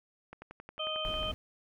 click train, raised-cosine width 0.5 ms, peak -30 dBFS, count 11, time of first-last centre 0.33-1.231 s, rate 11.1 Hz
harmonic tone, 622.3 Hz, D#5, in tune, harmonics 1 / 2 / 4 / 5, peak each -38 / -40 / -45 / -35 dBFS, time 0.79-1.32 s, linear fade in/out 10 ms
brown noise, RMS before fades -40 dBFS, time 1.05-1.34 s, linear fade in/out 0 ms
effects none

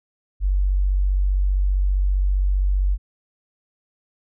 sine tone, 47.6 Hz, F#1, 50 cents sharp, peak -16 dBFS, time 0.4-2.98 s, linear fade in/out 50 ms, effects none

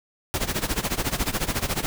pink noise with tremolo, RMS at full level -23 dBFS, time 0.34-1.86 s, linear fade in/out 0 ms, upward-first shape sine, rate 14 Hz, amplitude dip 85%, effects none

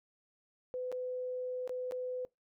sine tone with dropouts, 504 Hz, B4, 35 cents sharp, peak -35 dBFS, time 0.74-2.25 s, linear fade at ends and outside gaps 0 ms, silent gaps 0.917-0.925 / 1.676-1.694 / 1.911-1.921 s, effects noise-tail reverb RT60 0.2 s tail -24 dB re dry

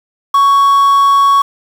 triangle tone with quantisation, 1115 Hz, C#6, 10 cents sharp, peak -4 dBFS, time 0.34-1.42 s, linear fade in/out 5 ms, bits 5, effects none

